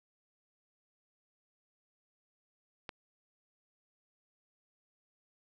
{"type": "click", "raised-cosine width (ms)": 0.3, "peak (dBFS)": -24, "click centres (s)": 2.892, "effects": []}